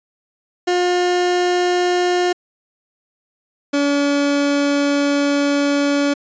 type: tone pair in turn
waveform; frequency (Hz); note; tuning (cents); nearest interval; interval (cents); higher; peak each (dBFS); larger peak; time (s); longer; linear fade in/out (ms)
30% pulse; 356.9 / 285.1; F4 / C#4; +38 / +49; major third; 389; first; -12; neither; 0.67-2.33 / 3.73-6.14; second; 10
effects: resampled to 16000 Hz